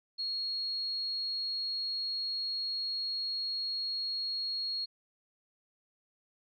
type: tone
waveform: sine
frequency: 4300 Hz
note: C8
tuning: 47 cents sharp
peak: -32 dBFS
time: 0.18-4.86 s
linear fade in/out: 20 ms
effects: none